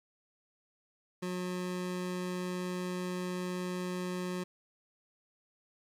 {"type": "tone pair together", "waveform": "square", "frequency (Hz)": [181.05, 362.1], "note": ["F#3", "F#4"], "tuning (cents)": [-37, -37], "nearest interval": "octave", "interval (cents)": 1200, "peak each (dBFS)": [-37, -39], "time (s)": [1.22, 4.44], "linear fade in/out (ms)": 10, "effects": ["low-pass 12000 Hz 12 dB/octave", "11-bit"]}